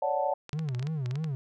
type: chord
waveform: sine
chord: D major seventh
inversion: third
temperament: equal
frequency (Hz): 554.4 / 587.3 / 740 / 880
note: C#5 / D5 / F#5 / A5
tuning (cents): 0 / 0 / 0 / 0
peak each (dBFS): -31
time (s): 0.02-0.34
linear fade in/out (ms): 5
type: clicks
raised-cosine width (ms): 0.2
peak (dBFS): -24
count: 12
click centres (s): 0.493 / 0.531 / 0.592 / 0.688 / 0.748 / 0.795 / 0.827 / 0.87 / 1.06 / 1.111 / 1.156 / 1.243
type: tone with vibrato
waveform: triangle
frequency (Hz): 140.1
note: C#3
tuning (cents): +19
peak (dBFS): -27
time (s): 0.53-1.35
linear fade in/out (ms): 0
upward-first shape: sine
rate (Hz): 3.2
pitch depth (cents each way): 240
effects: none